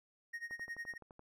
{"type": "tone with tremolo", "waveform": "triangle", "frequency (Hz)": 1864.7, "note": "A#6", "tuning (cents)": 0, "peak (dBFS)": -37, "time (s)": [0.33, 0.98], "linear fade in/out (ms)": 10, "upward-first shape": "sine", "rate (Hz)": 11, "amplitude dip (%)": 90}
{"type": "click train", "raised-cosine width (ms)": 1, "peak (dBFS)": -40, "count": 9, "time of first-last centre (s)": [0.51, 1.194], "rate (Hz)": 11.7}
{"effects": []}